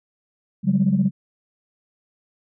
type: tone cluster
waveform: sine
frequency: 140 / 186.8 / 202.8 Hz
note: C#3 / F#3 / G#3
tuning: +18 / +17 / -41 cents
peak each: -23 / -18 / -19 dBFS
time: 0.63-1.11 s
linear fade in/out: 50 ms
effects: tanh soft clip ceiling -8 dBFS